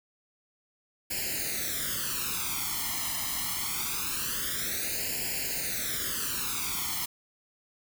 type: noise with flanger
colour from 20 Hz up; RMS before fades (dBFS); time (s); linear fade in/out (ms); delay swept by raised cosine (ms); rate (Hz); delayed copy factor
white; -32; 1.1-7.06; 10; 0.41 to 0.99; 0.24; +0.9
effects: none